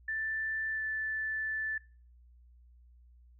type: tone with pitch glide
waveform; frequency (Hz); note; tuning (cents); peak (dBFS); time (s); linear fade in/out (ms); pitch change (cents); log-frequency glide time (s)
sine; 1766 to 1753.8; A6 to A6; +6 to -6; -32; 0.08-1.78; 5; -12; 0.71-0.82
effects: noise-tail reverb RT60 0.4 s tail -21 dB re dry + added 60 Hz sine -56 dBFS peak until 3.39 s